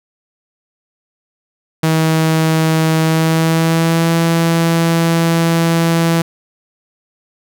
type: tone with pitch glide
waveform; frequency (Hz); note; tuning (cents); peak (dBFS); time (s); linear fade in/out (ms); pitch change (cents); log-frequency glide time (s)
sawtooth; 160 to 166.22; D#3 to E3; +49 to +15; -7; 1.83-6.22; 5; +66; 3.01-4.13
effects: none